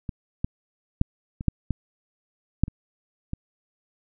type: clicks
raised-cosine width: 5 ms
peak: -18 / -12 / -6 / -20 / -7 / -12 / -6 / -22 / -17 dBFS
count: 9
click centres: 0.092 / 0.445 / 1.014 / 1.409 / 1.483 / 1.707 / 2.636 / 2.681 / 3.334 s
effects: none